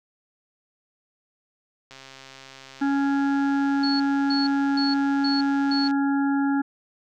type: click train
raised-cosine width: 0.2 ms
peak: -26 dBFS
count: 537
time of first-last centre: 1.91-5.91 s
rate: 134 Hz
type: harmonic tone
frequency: 278.2 Hz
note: C#4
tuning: 6 cents sharp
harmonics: 1 / 3 / 5 / 6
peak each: -20 / -30 / -34 / -36 dBFS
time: 2.81-6.62 s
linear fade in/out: 10 ms
type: tone bursts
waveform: sine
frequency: 4383 Hz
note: C#8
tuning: 20 cents flat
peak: -26 dBFS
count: 5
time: 3.83-5.88 s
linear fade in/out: 5 ms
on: 170 ms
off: 300 ms
effects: none